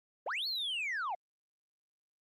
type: linear two-way sweep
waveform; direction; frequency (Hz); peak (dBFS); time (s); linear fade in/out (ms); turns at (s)
sine; up then down; 415.3 to 4435 to 669; -31; 0.26-1.15; 5; 0.47
effects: tanh soft clip ceiling -32 dBFS + Opus 24 kbps